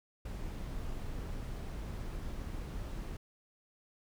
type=noise; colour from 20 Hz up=brown; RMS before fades=-40 dBFS; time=0.25-3.17 s; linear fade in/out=5 ms; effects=none